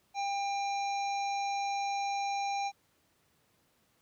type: harmonic tone with a mistuned harmonic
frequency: 798 Hz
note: G5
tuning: 31 cents sharp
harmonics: 1 / 3 / 5 / 7 / 8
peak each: -31 / -41 / -45 / -48 / -49 dBFS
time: 0.14-2.72 s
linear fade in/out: 50 ms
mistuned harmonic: 8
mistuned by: +30 cents
effects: pink hiss -71 dBFS RMS until 4.01 s + high-pass 80 Hz 12 dB/octave